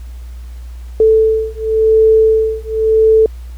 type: beating tone pair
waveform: sine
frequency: 440 / 440.92 Hz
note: A4 / A4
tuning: 0 / +4 cents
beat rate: 0.92 Hz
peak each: -11 dBFS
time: 1-3.26 s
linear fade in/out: 2 ms
effects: added 60 Hz sine -26 dBFS peak until 3.57 s + pink hiss -48 dBFS RMS until 3.57 s